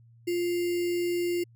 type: tone with sample-and-hold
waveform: sine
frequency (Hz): 349.2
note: F4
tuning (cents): 0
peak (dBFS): -25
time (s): 0.27-1.44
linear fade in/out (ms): 10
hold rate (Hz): 2450
effects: added 116 Hz sine -53 dBFS peak until 1.55 s